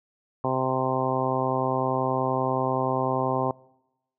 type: harmonic tone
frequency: 130.4 Hz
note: C3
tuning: 5 cents flat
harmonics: 1 / 2 / 3 / 4 / 5 / 6 / 7 / 8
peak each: -31 / -31 / -31 / -31 / -31 / -31 / -31 / -31 dBFS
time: 0.44-3.51 s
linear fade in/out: 2 ms
effects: noise-tail reverb RT60 0.9 s tail -24 dB re dry